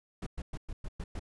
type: noise bursts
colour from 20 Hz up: brown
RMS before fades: -37 dBFS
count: 7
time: 0.22-1.195 s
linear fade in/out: 5 ms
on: 45 ms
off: 110 ms
effects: resampled to 24000 Hz